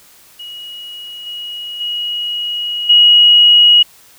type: tone with level steps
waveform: sine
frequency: 2900 Hz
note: F#7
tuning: 35 cents flat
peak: -27 / -23 / -17 / -4 dBFS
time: 0.39-3.83 s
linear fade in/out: 10 ms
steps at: 1.26 / 1.8 / 2.89 s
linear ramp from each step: 10 ms
effects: white hiss -45 dBFS RMS until 4.18 s